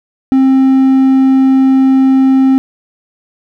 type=tone; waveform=triangle; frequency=265.2 Hz; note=C4; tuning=23 cents sharp; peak=-3 dBFS; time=0.32-2.58 s; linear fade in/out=0 ms; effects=none